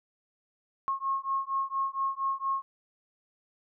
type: beating tone pair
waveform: sine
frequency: 1082 / 1086.3 Hz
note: C#6 / C#6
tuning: -42 / -35 cents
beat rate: 4.3 Hz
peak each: -31 dBFS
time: 0.88-2.62 s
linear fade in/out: 0 ms
effects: none